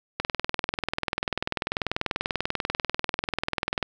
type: click train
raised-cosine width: 0.3 ms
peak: -9 dBFS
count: 75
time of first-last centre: 0.2-3.827 s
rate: 20.4 Hz
effects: none